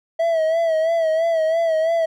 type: tone with vibrato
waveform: triangle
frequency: 651 Hz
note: E5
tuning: 22 cents flat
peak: -14 dBFS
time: 0.19-2.06 s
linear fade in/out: 10 ms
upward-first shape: sine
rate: 3 Hz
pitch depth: 56 cents each way
effects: none